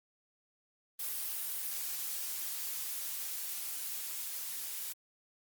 blue noise with level ramp, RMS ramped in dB -37 to -40 dBFS, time 0.99-4.93 s, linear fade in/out 10 ms, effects Opus 32 kbps

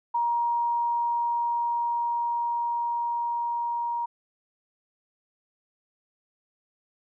sine tone with level ramp, 945 Hz, A#5, 23 cents sharp, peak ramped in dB -22 to -26 dBFS, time 0.14-4.06 s, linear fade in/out 10 ms, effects none

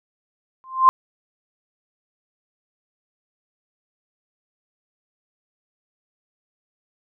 sine tone with exponential growth, 1046.5 Hz, C6, in tune, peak -5 dBFS, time 0.64-0.89 s, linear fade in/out 0 ms, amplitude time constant 53 ms, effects none

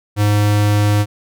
square tone, 103.83 Hz, G#2, in tune, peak -12 dBFS, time 0.16-1.06 s, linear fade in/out 50 ms, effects none

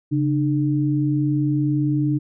sine tone pair together, 138.59 / 300.9 Hz, C#3 / D4, 0 / +42 cents, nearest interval octave + minor second, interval 1342 cents, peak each -20 dBFS, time 0.11-2.19 s, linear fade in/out 20 ms, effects none

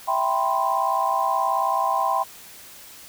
sine chord, C major seventh, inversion first, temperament equal, 659.3 / 784 / 987.8 / 1046.5 Hz, E5 / G5 / B5 / C6, 0 / 0 / 0 / 0 cents, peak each -28 / -24 / -25 / -24 dBFS, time 0.07-2.24 s, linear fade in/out 20 ms, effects white hiss -44 dBFS RMS until 3.08 s

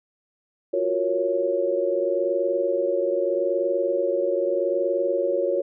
sine chord, Gb major seventh, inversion third, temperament equal, 349.2 / 370 / 466.2 / 554.4 Hz, F4 / Gb4 / Bb4 / Db5, 0 / 0 / 0 / 0 cents, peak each -28 / -27 / -28 / -23 dBFS, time 0.73-5.62 s, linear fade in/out 10 ms, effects none

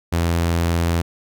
sawtooth tone, 84.5 Hz, E2, 43 cents sharp, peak -13 dBFS, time 0.12-1.02 s, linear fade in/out 10 ms, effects none

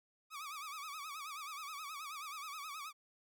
sawtooth tone with vibrato, 1200 Hz, D6, 37 cents sharp, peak -40 dBFS, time 0.3-2.93 s, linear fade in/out 50 ms, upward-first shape sine, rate 9.4 Hz, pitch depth 130 cents each way, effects none

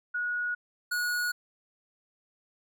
sine / square tone pair in turn, 1455 / 1455 Hz, F#6 / F#6, -29 / -29 cents, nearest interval unison, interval 0 cents, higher neither, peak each -28 dBFS, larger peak neither, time 0.14-0.55 / 0.91-1.32 s, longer neither, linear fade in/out 10 ms, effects none

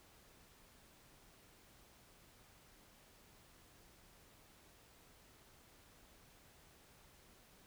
silence, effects pink hiss -65 dBFS RMS until 7.66 s

